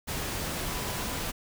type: tone in noise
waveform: sine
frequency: 994 Hz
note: B5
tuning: 11 cents sharp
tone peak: -44 dBFS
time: 0.67-1.22 s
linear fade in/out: 20 ms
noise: pink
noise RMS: -33 dBFS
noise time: 0.07-1.32 s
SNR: -14 dB
effects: none